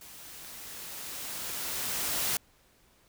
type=noise with level ramp; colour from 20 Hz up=white; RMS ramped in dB=-49 to -29 dBFS; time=0.01-2.37 s; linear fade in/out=2 ms; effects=pink hiss -64 dBFS RMS until 3.08 s